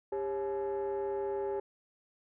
sine tone cluster, 399.5 / 546 / 855 Hz, G4 / C#5 / A5, +33 / -26 / -50 cents, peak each -31 / -38 / -39 dBFS, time 0.12-1.6 s, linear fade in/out 5 ms, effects tanh soft clip ceiling -28 dBFS

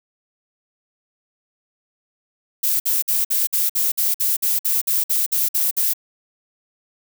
violet noise bursts, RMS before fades -19 dBFS, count 15, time 2.63-5.936 s, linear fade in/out 10 ms, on 170 ms, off 54 ms, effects none

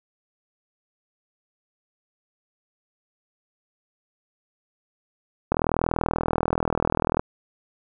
click train, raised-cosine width 1 ms, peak -7 dBFS, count 69, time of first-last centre 5.52-7.195 s, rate 40.6 Hz, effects none

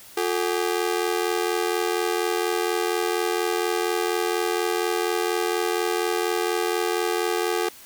sawtooth ring-modulated tone, 398 Hz, G4, 26 cents sharp, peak -15 dBFS, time 0.17-7.69 s, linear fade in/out 5 ms, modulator 42.1 Hz, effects white hiss -46 dBFS RMS until 7.85 s

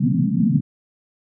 white band-pass noise, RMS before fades -18 dBFS, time 0-0.61 s, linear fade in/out 10 ms, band 120 to 260 Hz, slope 96 dB/octave, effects none

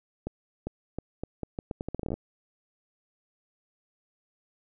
accelerating click train, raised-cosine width 2 ms, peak -19 dBFS, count 18, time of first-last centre 0.27-2.14 s, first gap 400 ms, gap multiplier 0.79, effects none

